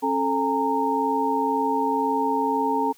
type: tone cluster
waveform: sine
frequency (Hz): 272.2 / 438.5 / 819 / 921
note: C#4 / A4 / G#5 / A#5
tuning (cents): -31 / -6 / -24 / -21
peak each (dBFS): -26 / -27 / -29 / -23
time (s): 0.02-2.93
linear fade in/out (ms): 20
effects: white hiss -55 dBFS RMS until 2.97 s